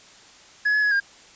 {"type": "tone with pitch steps", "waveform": "triangle", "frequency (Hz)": [1688, 1702, 1681, 1611], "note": ["G#6", "G#6", "G#6", "G6"], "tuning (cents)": [28, 42, 20, 47], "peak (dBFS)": -16, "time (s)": [0.65, 1.002], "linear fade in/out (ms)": 10, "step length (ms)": 88, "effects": ["white hiss -49 dBFS RMS until 1.35 s", "resampled to 16000 Hz"]}